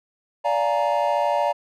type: chord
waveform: triangle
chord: Bb dominant seventh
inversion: first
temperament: just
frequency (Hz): 582.7 / 699.2 / 839.1 / 932.3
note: D5 / F5 / Ab5 / Bb5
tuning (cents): -14 / +2 / +18 / 0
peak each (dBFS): -21 / -23 / -25 / -22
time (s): 0.44-1.53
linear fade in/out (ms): 20
effects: none